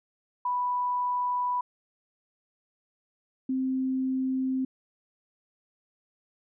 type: tone pair in turn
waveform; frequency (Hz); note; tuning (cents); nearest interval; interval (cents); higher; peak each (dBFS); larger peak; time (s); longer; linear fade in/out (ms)
sine; 987 / 261.4; B5 / C4; -1 / -1; octave + major seventh; 2300; first; -25; neither; 0.45-1.61 / 3.49-4.65; neither; 5
effects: none